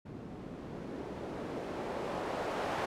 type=noise with low-pass filter sweep; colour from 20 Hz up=blue; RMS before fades=-39 dBFS; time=0.05-2.86 s; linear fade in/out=10 ms; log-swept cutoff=210 to 770 Hz; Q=1; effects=none